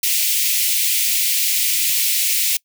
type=high-pass noise; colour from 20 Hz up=white; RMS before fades=-18 dBFS; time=0.03-2.57 s; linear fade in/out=5 ms; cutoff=2100 Hz; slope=48 dB/octave; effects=noise-tail reverb RT60 0.1 s tail -24 dB re dry